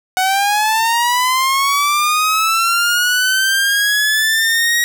sawtooth linear sweep, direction up, 740 to 1901 Hz, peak -9 dBFS, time 0.17-4.84 s, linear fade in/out 0 ms, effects none

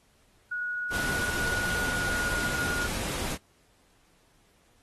sine tone with pitch glide, 1457 to 1435.3 Hz, F#6 to F6, -27 to +47 cents, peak -29 dBFS, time 0.51-2.87 s, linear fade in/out 10 ms, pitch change -26 cents, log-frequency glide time 1.28-2.67 s
pink noise, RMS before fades -33 dBFS, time 0.9-3.38 s, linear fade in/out 50 ms
effects pink hiss -65 dBFS RMS until 4.82 s + AAC 32 kbps

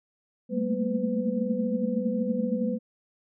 sine tone cluster, 194.4 / 218 / 226.8 / 239.5 / 504 Hz, G3 / A3 / A#3 / A#3 / B4, -14 / -16 / -47 / +47 / +35 cents, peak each -31 dBFS, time 0.49-2.79 s, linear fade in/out 50 ms, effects none

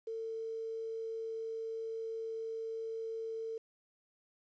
sine tone with quantisation, 449.5 Hz, A4, 37 cents sharp, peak -37 dBFS, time 0.07-3.58 s, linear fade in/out 5 ms, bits 10, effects resampled to 16000 Hz

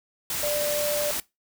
sine tone in noise, 590 Hz, D5, 8 cents sharp, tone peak -25 dBFS, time 0.43-1.11 s, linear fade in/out 2 ms, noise white, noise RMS -29 dBFS, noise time 0.3-1.2 s, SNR +1 dB, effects noise-tail reverb RT60 0.2 s tail -20 dB re dry

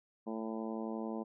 harmonic tone, 111.4 Hz, A2, 22 cents sharp, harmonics 2 / 3 / 4 / 5 / 6 / 7 / 8 / 9, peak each -39 / -43 / -45 / -47 / -49 / -50 / -51 / -52 dBFS, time 0.26-1.24 s, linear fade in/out 20 ms, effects none

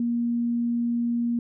sine tone, 236.6 Hz, A#3, 26 cents sharp, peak -22 dBFS, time 0-1.39 s, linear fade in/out 2 ms, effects none

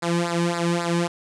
sawtooth tone with flanger, 171.3 Hz, F3, 33 cents flat, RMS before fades -23 dBFS, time 0.02-1.08 s, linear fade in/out 10 ms, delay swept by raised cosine 0.32 to 1.52 ms, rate 3.7 Hz, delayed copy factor -0.9, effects resampled to 22050 Hz + 9-bit

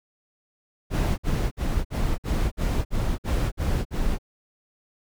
brown noise bursts, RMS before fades -23 dBFS, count 10, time 0.9-4.186 s, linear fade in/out 50 ms, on 280 ms, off 54 ms, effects none

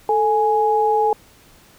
sine tone pair together, 440 / 833.3 Hz, A4 / G#5, 0 / +6 cents, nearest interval major seventh, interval 1106 cents, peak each -18 / -16 dBFS, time 0.09-1.13 s, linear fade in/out 2 ms, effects pink hiss -50 dBFS RMS until 1.78 s

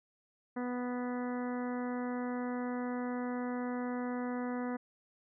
harmonic tone, 246.9 Hz, B3, in tune, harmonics 1 / 2 / 3 / 4 / 5 / 6 / 7 / 8, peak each -35 / -41 / -45 / -47 / -49 / -51 / -52 / -53 dBFS, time 0.56-4.77 s, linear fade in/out 10 ms, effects none

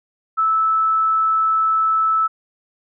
sine tone, 1310 Hz, E6, 11 cents flat, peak -14 dBFS, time 0.37-2.28 s, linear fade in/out 20 ms, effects none

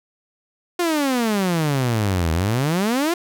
sawtooth exponential two-way sweep, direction down then up, 359 to 78.3 to 359 Hz, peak -14 dBFS, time 0.79-3.14 s, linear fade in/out 5 ms, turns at 2.32 s, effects none

